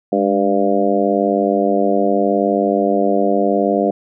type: harmonic tone with a mistuned harmonic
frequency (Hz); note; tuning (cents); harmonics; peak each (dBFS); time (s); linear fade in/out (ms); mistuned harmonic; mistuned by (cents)
99.2; G2; +21; 2 / 3 / 4 / 5 / 6 / 7; -20 / -20 / -20 / -20 / -20 / -20; 0.12-3.91; 5; 2; +56
effects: none